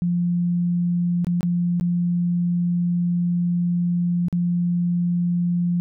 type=tone with dropouts; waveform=sine; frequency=174.61 Hz; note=F3; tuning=in tune; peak=-18 dBFS; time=0.02-5.8 s; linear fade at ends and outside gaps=0 ms; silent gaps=1.246-1.269 / 1.408-1.43 / 1.798-1.81 / 4.284-4.327 s; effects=none